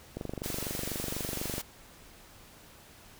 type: click train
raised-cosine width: 2 ms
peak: -22 dBFS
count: 35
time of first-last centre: 0.17-1.581 s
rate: 24.1 Hz
type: high-pass noise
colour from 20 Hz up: white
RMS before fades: -38 dBFS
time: 0.43-1.62 s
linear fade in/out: 10 ms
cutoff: 230 Hz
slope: 48 dB/octave
effects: pink hiss -54 dBFS RMS until 3.19 s